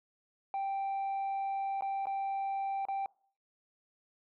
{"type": "tone with dropouts", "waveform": "sine", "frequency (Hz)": 784, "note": "G5", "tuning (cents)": 0, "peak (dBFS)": -29, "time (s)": [0.54, 3.06], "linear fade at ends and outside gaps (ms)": 1, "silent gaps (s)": [[1.809, 1.822], [2.056, 2.069], [2.853, 2.885]], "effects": ["noise-tail reverb RT60 0.5 s tail -25 dB re dry", "tanh soft clip ceiling -31 dBFS"]}